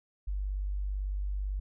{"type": "tone", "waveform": "sine", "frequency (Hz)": 49, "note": "G1", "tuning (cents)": 0, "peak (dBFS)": -30, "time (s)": [0.27, 1.6], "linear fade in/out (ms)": 10, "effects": []}